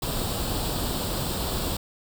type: noise with comb filter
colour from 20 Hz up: pink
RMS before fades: -28 dBFS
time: 0.02-1.77 s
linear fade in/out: 5 ms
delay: 0.24 ms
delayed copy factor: +0.65
effects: none